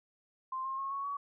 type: tone with pitch steps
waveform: sine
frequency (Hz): 1046.5 / 1066.6 / 1087.2 / 1108.1 / 1129.4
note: C6 / C6 / C#6 / C#6 / C#6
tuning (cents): 0 / +33 / -34 / -1 / +32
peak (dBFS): -34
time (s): 0.52-1.17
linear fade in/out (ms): 5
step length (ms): 130
effects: none